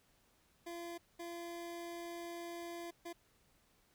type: tone bursts at uneven times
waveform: 25% pulse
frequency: 342.1 Hz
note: F4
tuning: 36 cents flat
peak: -40 dBFS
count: 3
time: 0.66-0.98 / 1.19-2.91 / 3.05-3.13 s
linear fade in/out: 10 ms
effects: pink hiss -72 dBFS RMS until 3.94 s